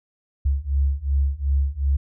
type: beating tone pair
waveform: sine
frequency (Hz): 68 / 70.7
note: C#2 / C#2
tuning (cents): -33 / +35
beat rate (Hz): 2.7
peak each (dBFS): -22 / -21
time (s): 0.45-1.97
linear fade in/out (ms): 10
effects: none